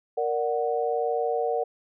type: chord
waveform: sine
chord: Bb augmented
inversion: none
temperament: equal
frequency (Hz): 466.2 / 587.3 / 740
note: Bb4 / D5 / F#5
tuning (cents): 0 / 0 / 0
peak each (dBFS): -26 / -30 / -28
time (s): 0.17-1.64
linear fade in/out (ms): 10
effects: none

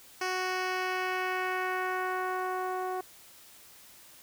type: tone with low-pass filter sweep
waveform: 10% pulse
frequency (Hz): 370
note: F#4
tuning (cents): 0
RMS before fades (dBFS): -32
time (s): 0.21-3.01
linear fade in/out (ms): 5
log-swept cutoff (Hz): 6000 to 800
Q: 1.1
effects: white hiss -54 dBFS RMS until 4.22 s

